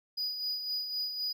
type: tone with tremolo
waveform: triangle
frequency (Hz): 4935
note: D#8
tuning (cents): -15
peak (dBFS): -29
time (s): 0.17-1.33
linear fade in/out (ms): 10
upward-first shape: sine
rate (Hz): 3.9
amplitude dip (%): 50
effects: none